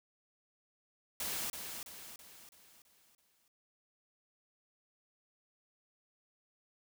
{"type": "noise with echo", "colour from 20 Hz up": "white", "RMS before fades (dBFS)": -38, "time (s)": [1.2, 1.5], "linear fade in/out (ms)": 2, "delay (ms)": 330, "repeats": 6, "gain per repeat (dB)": -6, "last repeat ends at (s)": 3.48, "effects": []}